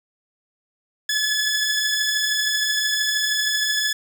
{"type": "beating tone pair", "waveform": "15% pulse", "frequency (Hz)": [1702, 1715], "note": ["G#6", "A6"], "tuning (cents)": [42, -45], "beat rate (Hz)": 13, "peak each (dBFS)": [-21, -14], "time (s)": [1.09, 3.93], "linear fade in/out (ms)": 5, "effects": []}